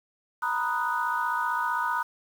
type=chord; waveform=sine; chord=B major seventh; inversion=third; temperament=equal; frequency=932.3 / 987.8 / 1244.5 / 1480 Hz; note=A#5 / B5 / D#6 / F#6; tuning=0 / 0 / 0 / 0 cents; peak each=-30 dBFS; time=0.42-2.03 s; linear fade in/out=10 ms; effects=tanh soft clip ceiling -15 dBFS + 8-bit